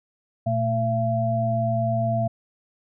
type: tone cluster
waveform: sine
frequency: 118.2 / 222.5 / 676 Hz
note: A#2 / A3 / E5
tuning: +24 / +20 / +43 cents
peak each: -24 / -29 / -23 dBFS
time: 0.46-2.28 s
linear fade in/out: 10 ms
effects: none

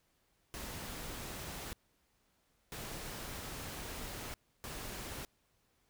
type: noise bursts at uneven times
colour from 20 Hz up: pink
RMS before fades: -44 dBFS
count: 3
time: 0.54-1.73 / 2.72-4.34 / 4.64-5.25 s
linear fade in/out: 0 ms
effects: pink hiss -75 dBFS RMS until 5.89 s

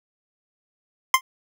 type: tone with exponential decay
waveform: 25% pulse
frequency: 1046.5 Hz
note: C6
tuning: in tune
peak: -5 dBFS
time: 1.14-1.21 s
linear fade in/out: 2 ms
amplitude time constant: 15 ms
effects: none

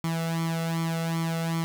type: tone with flanger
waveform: sawtooth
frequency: 164.81 Hz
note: E3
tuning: in tune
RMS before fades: -28 dBFS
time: 0.04-1.64 s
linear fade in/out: 0 ms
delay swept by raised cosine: 0.91 to 1.49 ms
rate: 2.6 Hz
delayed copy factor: +0.75
effects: none

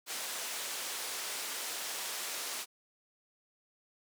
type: band-pass noise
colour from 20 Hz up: white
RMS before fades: -39 dBFS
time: 0.06-2.66 s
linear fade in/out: 50 ms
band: 380 to 9900 Hz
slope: 12 dB/octave
effects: none

